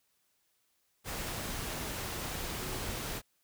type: tone in noise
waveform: sine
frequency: 370 Hz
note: F#4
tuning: in tune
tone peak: -44 dBFS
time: 2.58-2.81 s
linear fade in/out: 50 ms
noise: pink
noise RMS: -38 dBFS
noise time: 1.04-3.22 s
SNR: -9 dB
effects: white hiss -75 dBFS RMS until 3.43 s